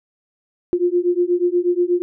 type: beating tone pair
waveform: sine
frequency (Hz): 349.2 / 357.5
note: F4 / F4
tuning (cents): 0 / +41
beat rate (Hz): 8.3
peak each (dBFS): -18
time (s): 0.73-2.02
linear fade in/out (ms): 0
effects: none